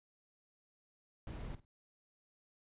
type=noise with echo; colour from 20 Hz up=brown; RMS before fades=-44 dBFS; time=1.27-1.55 s; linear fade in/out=2 ms; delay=50 ms; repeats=2; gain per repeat=-15 dB; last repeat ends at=1.65 s; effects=resampled to 8000 Hz